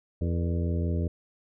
harmonic tone with a mistuned harmonic, 85.1 Hz, F2, 44 cents flat, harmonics 1 / 2 / 3 / 4 / 5 / 6 / 7, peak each -26 / -32 / -36 / -38 / -40 / -42 / -43 dBFS, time 0.21-1.08 s, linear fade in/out 5 ms, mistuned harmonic 6, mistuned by -73 cents, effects none

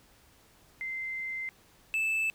sine / triangle tone pair in turn, 2078 / 2631 Hz, C7 / E7, -12 / -4 cents, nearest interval major third, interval 408 cents, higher second, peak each -33 / -25 dBFS, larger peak second, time 0.81-1.49 / 1.94-2.3 s, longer first, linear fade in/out 0 ms, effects pink hiss -61 dBFS RMS until 2.34 s

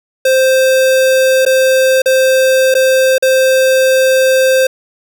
square tone with dropouts, 523.3 Hz, C5, in tune, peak -8 dBFS, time 0.25-4.67 s, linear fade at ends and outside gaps 5 ms, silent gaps 1.452-1.462 / 2.02-2.058 / 2.742-2.75 / 3.182-3.224 s, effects none

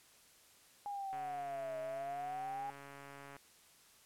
sine linear two-way sweep, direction down then up, 821 to 636 to 820 Hz, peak -39 dBFS, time 0.86-2.7 s, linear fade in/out 0 ms, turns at 1.79 s
click train, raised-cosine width 0.5 ms, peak -37 dBFS, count 314, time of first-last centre 1.13-3.366 s, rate 140 Hz
effects white hiss -64 dBFS RMS until 4.05 s + low-pass 12000 Hz 12 dB/octave

